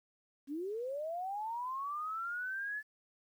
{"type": "linear sweep", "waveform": "sine", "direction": "up", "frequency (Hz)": [264.6, 1736], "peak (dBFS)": -36, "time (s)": [0.47, 2.83], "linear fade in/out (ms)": 50, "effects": ["11-bit"]}